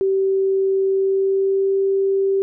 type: tone with pitch glide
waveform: sine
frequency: 386.2 to 389.8 Hz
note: G4 to G4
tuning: -26 to -10 cents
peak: -15 dBFS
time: 0.01-2.42 s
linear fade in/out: 0 ms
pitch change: +16 cents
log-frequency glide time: 0.89-1.76 s
effects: none